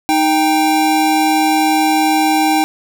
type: tone pair together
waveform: square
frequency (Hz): 311.1 / 788.7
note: D#4 / G5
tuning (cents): 0 / +10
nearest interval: octave + major third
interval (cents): 1610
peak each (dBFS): -15 / -14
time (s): 0.09-2.64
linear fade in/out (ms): 0
effects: none